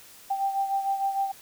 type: beating tone pair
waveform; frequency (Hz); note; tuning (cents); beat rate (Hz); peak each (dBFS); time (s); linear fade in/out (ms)
sine; 784 / 790.6; G5 / G5; 0 / +15; 6.6; -25 / -32; 0.3-1.32; 10
effects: white hiss -50 dBFS RMS until 1.41 s